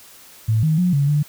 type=tone with pitch steps; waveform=sine; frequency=110.4 / 157 / 179.8 / 141.5 / 147.8 Hz; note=A2 / D#3 / F#3 / C#3 / D3; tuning=+6 / +16 / -49 / +36 / +11 cents; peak=-14 dBFS; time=0.48-1.23 s; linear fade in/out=10 ms; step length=150 ms; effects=white hiss -45 dBFS RMS until 1.28 s